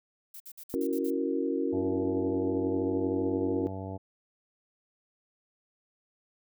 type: noise bursts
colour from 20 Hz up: violet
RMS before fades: -45 dBFS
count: 7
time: 0.34-1.104 s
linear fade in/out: 5 ms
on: 62 ms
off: 55 ms
type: chord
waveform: sine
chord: F# dominant seventh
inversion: second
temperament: equal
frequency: 277.2 / 329.6 / 370 / 466.2 Hz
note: C#4 / E4 / F#4 / A#4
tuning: 0 / 0 / 0 / 0 cents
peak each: -31 / -33 / -33 / -33 dBFS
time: 0.74-3.67 s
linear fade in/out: 0 ms
type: harmonic tone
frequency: 95.8 Hz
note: G2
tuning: 39 cents flat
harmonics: 1 / 2 / 3 / 4 / 5 / 6 / 7 / 8 / 9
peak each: -38 / -43 / -42 / -48 / -45 / -49 / -44 / -54 / -47 dBFS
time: 1.72-3.98 s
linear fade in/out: 20 ms
effects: none